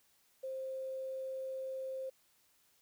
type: tone with quantisation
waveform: sine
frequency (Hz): 527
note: C5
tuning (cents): +12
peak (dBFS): -38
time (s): 0.43-2.1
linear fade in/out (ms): 10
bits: 11
effects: white hiss -71 dBFS RMS until 2.81 s